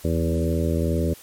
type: harmonic tone with a mistuned harmonic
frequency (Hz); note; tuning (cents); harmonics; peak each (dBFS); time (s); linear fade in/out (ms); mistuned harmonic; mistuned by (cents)
82; E2; -9; 1 / 2 / 3 / 4 / 5 / 6 / 7; -23 / -26 / -28 / -29 / -30 / -31 / -31; 0.04-1.14; 10; 2; +15
effects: white hiss -46 dBFS RMS until 1.22 s + MP3 64 kbps